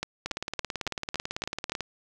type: two click trains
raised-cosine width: 0.2 ms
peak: -13 / -14 dBFS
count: 7 / 29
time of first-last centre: 0.03-1.72 / 0.26-1.807 s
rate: 3.55 / 18.1 Hz
effects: none